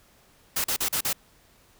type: noise bursts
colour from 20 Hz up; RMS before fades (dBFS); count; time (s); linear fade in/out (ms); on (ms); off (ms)
white; -26; 5; 0.56-1.13; 5; 82; 40
effects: pink hiss -59 dBFS RMS until 1.79 s